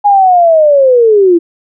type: linear sweep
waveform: sine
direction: down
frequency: 830.6 to 329.6 Hz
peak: -3 dBFS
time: 0.04-1.39 s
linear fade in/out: 20 ms
effects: none